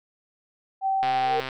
sine tone, 773 Hz, G5, 24 cents flat, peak -21 dBFS, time 0.81-1.41 s, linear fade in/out 50 ms
click train, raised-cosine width 0.3 ms, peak -15 dBFS, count 61, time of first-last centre 1.03-1.488 s, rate 131 Hz
sine tone with exponential growth, 462.2 Hz, A#4, 15 cents flat, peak -21 dBFS, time 1.13-1.4 s, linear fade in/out 0 ms, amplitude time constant 57 ms
effects none

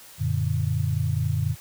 sine chord, Gb augmented, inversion none, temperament equal, 92.5 / 116.54 / 146.83 Hz, Gb2 / Bb2 / D3, 0 / 0 / 0 cents, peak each -26 dBFS, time 0.18-1.56 s, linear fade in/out 50 ms, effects white hiss -47 dBFS RMS until 1.6 s

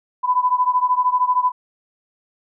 sine beating tone pair, 995 / 1008 Hz, B5 / B5, +13 / +35 cents, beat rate 13 Hz, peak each -17 / -19 dBFS, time 0.23-1.52 s, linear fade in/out 20 ms, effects none

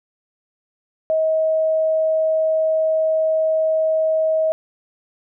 sine tone, 635 Hz, D#5, 35 cents sharp, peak -15 dBFS, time 1.1-4.52 s, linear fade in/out 0 ms, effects none

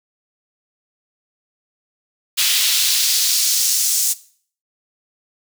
pink noise with high-pass filter sweep, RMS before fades -17 dBFS, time 2.37-4.14 s, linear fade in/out 20 ms, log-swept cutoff 3100 to 6900 Hz, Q 1.5, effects noise-tail reverb RT60 0.5 s tail -18 dB re dry

